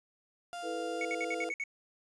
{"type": "tone", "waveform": "35% pulse", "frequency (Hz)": 698.5, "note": "F5", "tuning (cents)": 0, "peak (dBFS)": -37, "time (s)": [0.53, 1.49], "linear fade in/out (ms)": 0}
{"type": "chord", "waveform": "sine", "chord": "E suspended fourth", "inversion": "none", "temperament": "equal", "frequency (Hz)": [329.6, 440, 493.9], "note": ["E4", "A4", "B4"], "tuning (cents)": [0, 0, 0], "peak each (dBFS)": [-40, -41, -38], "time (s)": [0.62, 1.53], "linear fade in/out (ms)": 50}
{"type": "tone bursts", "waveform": "triangle", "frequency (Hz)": 2217, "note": "C#7", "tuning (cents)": 0, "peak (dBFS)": -31, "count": 7, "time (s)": [1.01, 1.638], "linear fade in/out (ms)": 2, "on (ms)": 40, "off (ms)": 58}
{"effects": ["resampled to 22050 Hz", "10-bit"]}